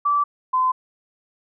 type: tone pair in turn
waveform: sine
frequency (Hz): 1160 / 1025.1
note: D6 / C6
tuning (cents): -22 / -36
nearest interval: major second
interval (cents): 214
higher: first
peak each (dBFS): -16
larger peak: neither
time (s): 0.05-0.24 / 0.53-0.72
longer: neither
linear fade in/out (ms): 10
effects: none